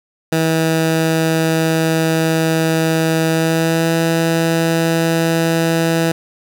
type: tone with pitch glide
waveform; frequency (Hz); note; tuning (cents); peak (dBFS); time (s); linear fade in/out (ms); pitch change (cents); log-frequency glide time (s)
15% pulse; 161.6 to 164.71; E3 to E3; -34 to -1; -7; 0.32-6.12; 5; +33; 3.27-3.91
effects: none